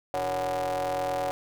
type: ring-modulated tone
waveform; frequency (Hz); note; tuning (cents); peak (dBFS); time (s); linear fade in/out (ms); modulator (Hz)
40% pulse; 89.3; F2; +39; -23; 0.14-1.31; 0; 649
effects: none